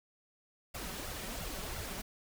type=noise with flanger; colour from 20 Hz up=pink; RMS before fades=-41 dBFS; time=0.74-2.02 s; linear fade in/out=10 ms; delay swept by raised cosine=1.4 to 5.4 ms; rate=2.9 Hz; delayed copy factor=+0.65; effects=none